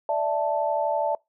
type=chord; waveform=sine; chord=D suspended second; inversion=none; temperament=equal; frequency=587.3 / 659.3 / 880 Hz; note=D5 / E5 / A5; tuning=0 / 0 / 0 cents; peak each=-26 dBFS; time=0.09-1.15 s; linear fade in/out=2 ms; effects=noise-tail reverb RT60 0.2 s tail -25 dB re dry